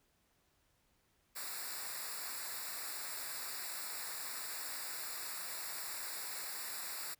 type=noise with comb filter; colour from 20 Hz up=white; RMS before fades=-43 dBFS; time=1.35-7.15 s; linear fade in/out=20 ms; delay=0.32 ms; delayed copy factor=-0.95; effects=pink hiss -75 dBFS RMS until 7.19 s